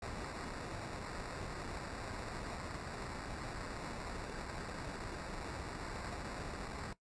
pink noise with sample-and-hold, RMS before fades -44 dBFS, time 0.02-6.93 s, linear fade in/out 5 ms, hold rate 3150 Hz, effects noise-tail reverb RT60 0.1 s tail -17 dB re dry + resampled to 22050 Hz

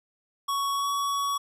square tone with pitch glide, 1115 to 1125.4 Hz, C#6 to C#6, +10 to +26 cents, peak -26 dBFS, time 0.48-1.38 s, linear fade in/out 10 ms, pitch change +16 cents, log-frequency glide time 0.73-0.88 s, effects resampled to 32000 Hz

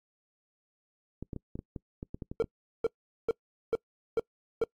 clicks, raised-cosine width 3 ms, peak -25 dBFS, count 11, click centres 1.226 / 1.332 / 1.363 / 1.555 / 1.591 / 1.762 / 2.029 / 2.145 / 2.222 / 2.315 / 2.442 s
triangle tone bursts, 455.7 Hz, A#4, 39 cents flat, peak -21 dBFS, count 6, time 2.4-4.638 s, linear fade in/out 0 ms, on 23 ms, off 420 ms
effects noise-tail reverb RT60 0.1 s tail -25 dB re dry + AAC 64 kbps

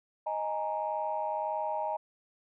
sine chord, D# suspended fourth, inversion none, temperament equal, 622.3 / 830.6 / 932.3 Hz, D#5 / G#5 / A#5, 0 / 0 / 0 cents, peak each -34 dBFS, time 0.26-1.97 s, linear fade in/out 10 ms, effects tanh soft clip ceiling -21 dBFS

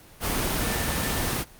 sine tone in noise, 1780 Hz, A6, 20 cents sharp, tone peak -35 dBFS, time 0.58-1.34 s, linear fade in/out 50 ms, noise pink, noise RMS -26 dBFS, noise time 0.2-1.45 s, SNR -12 dB, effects pink hiss -50 dBFS RMS until 1.59 s + Opus 24 kbps

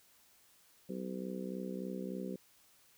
harmonic tone, 63.4 Hz, B1, 46 cents sharp, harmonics 3 / 4 / 5 / 6 / 7 / 8, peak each -41 / -45 / -50 / -45 / -51 / -47 dBFS, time 0.89-2.36 s, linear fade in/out 5 ms, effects white hiss -66 dBFS RMS until 2.97 s

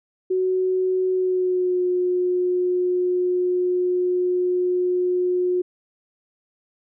sine tone with pitch glide, 371.8 to 361 Hz, F#4 to F#4, +8 to -43 cents, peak -18 dBFS, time 0.3-5.62 s, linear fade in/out 10 ms, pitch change -51 cents, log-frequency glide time 1.12-1.83 s, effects none

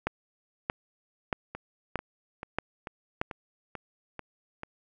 two click trains, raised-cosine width 0.5 ms, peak -22 / -12 dBFS, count 8 / 6, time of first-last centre 1.55-4.634 / 0.07-3.215 s, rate 2.27 / 1.59 Hz, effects none

